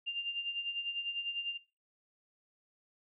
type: tone with tremolo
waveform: sine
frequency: 2794 Hz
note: F7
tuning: in tune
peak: -32 dBFS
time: 0.06-1.58 s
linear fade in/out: 20 ms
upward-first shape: sine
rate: 10 Hz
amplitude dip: 70%
effects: noise-tail reverb RT60 0.3 s tail -19 dB re dry